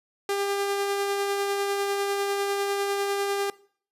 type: tone with tremolo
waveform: sawtooth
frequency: 399.7 Hz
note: G4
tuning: 34 cents sharp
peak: -20 dBFS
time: 0.29-3.5 s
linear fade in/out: 2 ms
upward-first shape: sine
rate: 10 Hz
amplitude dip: 25%
effects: noise-tail reverb RT60 0.5 s tail -20 dB re dry + resampled to 32000 Hz